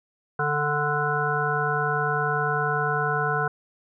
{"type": "harmonic tone", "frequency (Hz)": 147.5, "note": "D3", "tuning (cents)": 8, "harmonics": [1, 3, 5, 7, 9, 10], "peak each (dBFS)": [-29, -29, -29, -30, -30, -27], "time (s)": [0.39, 3.48], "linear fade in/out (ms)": 5, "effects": []}